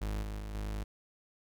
40% pulse tone with level steps, 51.91 Hz, G#1, in tune, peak -32 / -36 / -38 / -34 dBFS, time 0.01-0.84 s, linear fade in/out 10 ms, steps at 0.22 / 0.39 / 0.54 s, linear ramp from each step 10 ms, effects none

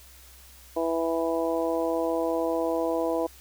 harmonic tone, 164.81 Hz, E3, in tune, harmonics 2 / 3 / 4 / 5 / 6, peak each -29 / -28 / -29 / -37 / -35 dBFS, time 0.76-3.27 s, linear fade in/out 10 ms, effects added 64 Hz sine -52 dBFS peak until 3.4 s + white hiss -52 dBFS RMS until 3.4 s

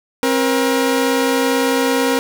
sawtooth tone pair together, 266.9 / 475.9 Hz, C4 / A#4, +35 / +36 cents, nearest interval minor seventh, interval 1001 cents, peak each -13 dBFS, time 0.23-2.19 s, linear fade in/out 0 ms, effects none

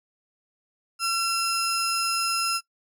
30% pulse tone pair together, 1356 / 5120 Hz, E6 / D#8, +49 / +49 cents, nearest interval octave + major seventh, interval 2300 cents, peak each -23 / -23 dBFS, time 0.99-2.61 s, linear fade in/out 50 ms, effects noise-tail reverb RT60 0.1 s tail -18 dB re dry

